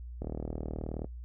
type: click train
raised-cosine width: 2 ms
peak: -23 dBFS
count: 33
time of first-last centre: 0.22-1.045 s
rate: 38.8 Hz
effects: noise-tail reverb RT60 0.1 s tail -19 dB re dry + added 60 Hz sine -40 dBFS peak until 1.24 s